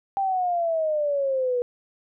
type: exponential sweep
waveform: sine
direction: down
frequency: 793 to 482.9 Hz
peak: -21 dBFS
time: 0.17-1.62 s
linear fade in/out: 0 ms
effects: none